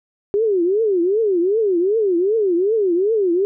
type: tone with vibrato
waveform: sine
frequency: 392 Hz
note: G4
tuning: in tune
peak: -14 dBFS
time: 0.34-3.45 s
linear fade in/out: 0 ms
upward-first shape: triangle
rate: 2.6 Hz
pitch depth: 290 cents each way
effects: none